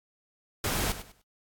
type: noise with echo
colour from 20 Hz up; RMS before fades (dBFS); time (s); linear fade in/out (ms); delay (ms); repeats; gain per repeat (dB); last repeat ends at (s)
pink; -29; 0.64-0.92; 2; 99; 3; -12; 1.217
effects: AAC 64 kbps